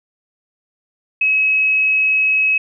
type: tone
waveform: sine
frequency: 2562 Hz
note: E7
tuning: 50 cents flat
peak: -12 dBFS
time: 1.21-2.58 s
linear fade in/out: 5 ms
effects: none